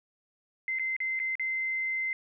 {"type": "tone with dropouts", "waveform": "sine", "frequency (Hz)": 2072, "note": "C7", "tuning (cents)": -17, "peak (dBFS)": -28, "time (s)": [0.68, 2.13], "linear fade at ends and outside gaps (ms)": 1, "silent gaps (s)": [[0.787, 0.795], [0.965, 1.003], [1.192, 1.199], [1.354, 1.396]], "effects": []}